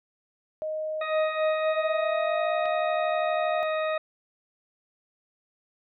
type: tone with pitch glide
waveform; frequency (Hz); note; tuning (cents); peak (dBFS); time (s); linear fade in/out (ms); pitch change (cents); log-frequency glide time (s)
sine; 622.3 to 698.5; D#5 to F5; 0 to 0; -28; 0.62-3.63; 0; +200; 1.53-2.67
type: harmonic tone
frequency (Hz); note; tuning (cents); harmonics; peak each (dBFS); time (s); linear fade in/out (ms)
626; D#5; +10; 1 / 2 / 3 / 4 / 6; -26 / -32 / -36 / -38 / -42; 1.01-3.98; 5
type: clicks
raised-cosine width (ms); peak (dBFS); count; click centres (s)
0.3; -29; 2; 2.655 / 2.658
effects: none